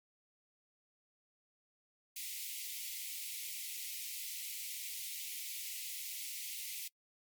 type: high-pass noise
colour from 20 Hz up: white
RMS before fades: -43 dBFS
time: 2.16-6.88 s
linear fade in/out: 5 ms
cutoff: 2000 Hz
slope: 96 dB/octave
effects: noise-tail reverb RT60 0.1 s tail -25 dB re dry + MP3 96 kbps